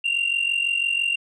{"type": "tone pair together", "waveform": "sine", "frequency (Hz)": [2748, 2794], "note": ["F7", "F7"], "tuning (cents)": [-29, 0], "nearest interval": "unison", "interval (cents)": 29, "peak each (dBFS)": -21, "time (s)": [0.04, 1.16], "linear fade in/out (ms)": 10, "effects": ["tanh soft clip ceiling -17 dBFS"]}